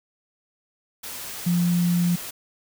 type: tone in noise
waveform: sine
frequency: 174.61 Hz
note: F3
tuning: in tune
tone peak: -18 dBFS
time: 1.46-2.16 s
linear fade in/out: 10 ms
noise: white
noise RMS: -35 dBFS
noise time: 1.03-2.31 s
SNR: +14 dB
effects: none